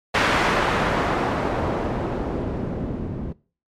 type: noise with low-pass filter sweep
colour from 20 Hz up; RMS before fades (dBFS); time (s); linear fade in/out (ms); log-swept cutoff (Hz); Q
white; -23; 0.14-3.33; 10; 2000 to 210; 0.77
effects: noise-tail reverb RT60 0.4 s tail -22 dB re dry + MP3 96 kbps